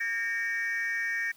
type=tone cluster; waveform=sine; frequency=1615 / 1837 / 2276 Hz; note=G#6 / A#6 / C#7; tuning=-49 / -26 / +45 cents; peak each=-34 / -28 / -33 dBFS; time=0-1.32 s; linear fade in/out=10 ms; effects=tanh soft clip ceiling -24 dBFS + white hiss -58 dBFS RMS until 1.36 s